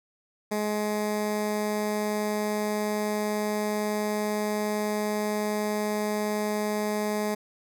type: tone with notch filter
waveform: 15% pulse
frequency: 210.6 Hz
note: G#3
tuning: 24 cents sharp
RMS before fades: -28 dBFS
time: 0.51-7.35 s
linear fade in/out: 10 ms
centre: 3100 Hz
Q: 1.7
effects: none